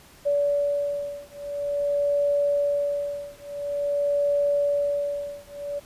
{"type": "beating tone pair", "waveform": "sine", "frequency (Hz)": [574, 574.48], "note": ["D5", "D5"], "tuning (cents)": [-40, -38], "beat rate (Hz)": 0.48, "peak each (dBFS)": [-25, -25], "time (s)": [0.25, 5.8], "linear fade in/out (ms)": 20, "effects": ["pink hiss -51 dBFS RMS until 5.85 s", "resampled to 32000 Hz"]}